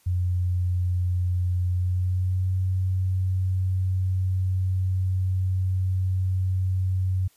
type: tone with pitch glide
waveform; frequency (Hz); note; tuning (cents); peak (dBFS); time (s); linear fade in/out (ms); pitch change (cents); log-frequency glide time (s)
sine; 90 to 93.28; F#2 to F#2; -47 to +15; -21; 0.06-7.28; 10; +62; 1.68-2.55
effects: white hiss -61 dBFS RMS until 7.36 s + resampled to 32000 Hz